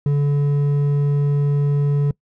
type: tone with hard clipping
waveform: sine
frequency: 143.7 Hz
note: D3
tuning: 37 cents flat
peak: -16 dBFS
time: 0.06-2.11 s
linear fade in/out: 2 ms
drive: 5 dB
effects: noise-tail reverb RT60 0.1 s tail -23 dB re dry